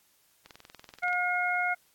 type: click train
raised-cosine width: 0.2 ms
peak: -30 dBFS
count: 15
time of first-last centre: 0.46-1.13 s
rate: 20.9 Hz
type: harmonic tone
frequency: 717 Hz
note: F5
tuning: 45 cents sharp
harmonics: 1 / 2 / 3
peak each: -30 / -30 / -30 dBFS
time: 1.02-1.75 s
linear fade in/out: 20 ms
effects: white hiss -66 dBFS RMS until 1.94 s + AAC 64 kbps